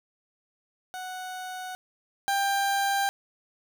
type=tone pair in turn; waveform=30% pulse; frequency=740 / 792.7 Hz; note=F#5 / G5; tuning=0 / +19 cents; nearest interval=minor second; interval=119 cents; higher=second; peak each=-32 / -21 dBFS; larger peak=second; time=0.94-1.75 / 2.28-3.09 s; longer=neither; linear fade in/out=0 ms; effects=none